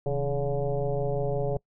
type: tone with frequency modulation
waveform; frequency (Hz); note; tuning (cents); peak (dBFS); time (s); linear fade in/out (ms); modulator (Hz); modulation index
sine; 277.2; C#4; 0; -24; 0.06-1.57; 2; 145; 2.5
effects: noise-tail reverb RT60 0.1 s tail -24 dB re dry